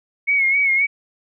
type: tone with vibrato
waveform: sine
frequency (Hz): 2200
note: C#7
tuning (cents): -14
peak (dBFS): -14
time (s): 0.27-0.87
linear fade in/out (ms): 20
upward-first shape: sine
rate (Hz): 3.8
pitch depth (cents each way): 57
effects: none

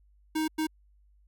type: tone bursts at uneven times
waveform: square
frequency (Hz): 313.5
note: D#4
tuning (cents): +13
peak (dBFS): -27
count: 2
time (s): 0.35-0.48 / 0.58-0.67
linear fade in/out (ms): 10
effects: added 50 Hz sine -59 dBFS peak until 1.27 s

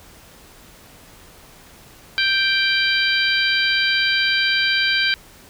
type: harmonic tone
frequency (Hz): 784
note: G5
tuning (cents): 0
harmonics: 2 / 3 / 4 / 5 / 6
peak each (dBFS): -20 / -22 / -23 / -24 / -25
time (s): 2.18-5.14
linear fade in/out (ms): 0
effects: pink hiss -46 dBFS RMS until 5.49 s

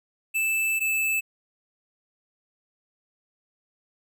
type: tone pair in turn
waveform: square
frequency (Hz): 2637 / 2626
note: E7 / E7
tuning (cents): 0 / -7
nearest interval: unison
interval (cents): 7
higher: first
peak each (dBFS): -23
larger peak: neither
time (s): 0.34-0.8 / 0.8-1.21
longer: first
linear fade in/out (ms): 20
effects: none

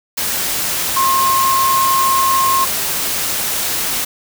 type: tone in noise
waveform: sine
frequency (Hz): 1068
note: C6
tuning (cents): +35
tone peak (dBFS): -12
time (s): 0.96-2.65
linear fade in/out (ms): 10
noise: white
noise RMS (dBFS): -19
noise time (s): 0.17-4.05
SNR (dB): +4
effects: none

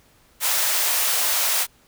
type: high-pass noise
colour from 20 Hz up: white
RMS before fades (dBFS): -21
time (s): 0.4-1.67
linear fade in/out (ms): 50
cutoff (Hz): 530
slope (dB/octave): 24
effects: pink hiss -57 dBFS RMS until 1.87 s

